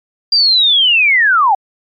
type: linear sweep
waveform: sine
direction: down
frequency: 4800 to 740 Hz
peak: -7 dBFS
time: 0.32-1.55 s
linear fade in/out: 5 ms
effects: MP3 96 kbps